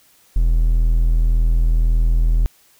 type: tone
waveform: triangle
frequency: 40.9 Hz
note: E1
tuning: 13 cents flat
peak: -10 dBFS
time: 0.36-2.46 s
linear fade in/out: 0 ms
effects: white hiss -54 dBFS RMS until 2.79 s